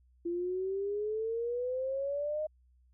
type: exponential sweep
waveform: sine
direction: up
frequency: 340 to 622.3 Hz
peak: -31 dBFS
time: 0.25-2.47 s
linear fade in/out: 10 ms
effects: added 62 Hz sine -62 dBFS peak until 2.93 s